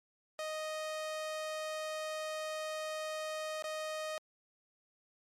sawtooth tone with dropouts, 622.3 Hz, D#5, in tune, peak -33 dBFS, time 0.39-4.18 s, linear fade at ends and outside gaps 1 ms, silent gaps 3.624-3.641 s, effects low-pass 10000 Hz 12 dB/octave + MP3 96 kbps

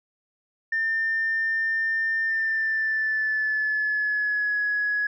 sine tone with pitch glide, 1800 to 1679.5 Hz, A6 to G#6, +39 to +19 cents, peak -21 dBFS, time 0.72-5.07 s, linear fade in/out 5 ms, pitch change -120 cents, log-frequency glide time 2.24-4.59 s, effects tanh soft clip ceiling -17 dBFS

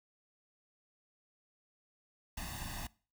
pink noise with comb filter, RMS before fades -42 dBFS, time 2.37-2.87 s, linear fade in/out 5 ms, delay 1.1 ms, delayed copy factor +0.95, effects noise-tail reverb RT60 0.4 s tail -23 dB re dry

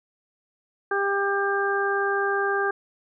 harmonic tone, 397.9 Hz, G4, 26 cents sharp, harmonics 1 / 2 / 3 / 4, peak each -25 / -29 / -29 / -26 dBFS, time 0.91-2.71 s, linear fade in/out 5 ms, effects none

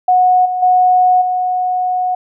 sine tone with level steps, 732 Hz, F#5, 19 cents flat, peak -7 / -15 / -7 / -13 dBFS, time 0.08-2.15 s, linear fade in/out 5 ms, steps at 0.45 / 0.62 / 1.21 s, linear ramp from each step 10 ms, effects none

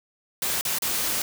white noise with dropouts, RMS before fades -26 dBFS, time 0.42-1.22 s, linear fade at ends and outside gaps 2 ms, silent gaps 0.611-0.651 / 0.786-0.821 s, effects none

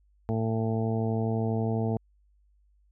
harmonic tone with a mistuned harmonic, 112.2 Hz, A2, 34 cents sharp, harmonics 1 / 2 / 3 / 4 / 5 / 6 / 7 / 8, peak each -28 / -30 / -38 / -33 / -46 / -37 / -41 / -46 dBFS, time 0.29-1.97 s, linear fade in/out 0 ms, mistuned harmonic 8, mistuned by -44 cents, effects added 50 Hz sine -61 dBFS peak until 2.91 s

